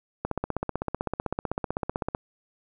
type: click train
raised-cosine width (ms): 1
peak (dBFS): -13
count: 31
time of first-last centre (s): 0.25-2.149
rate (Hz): 15.8
effects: none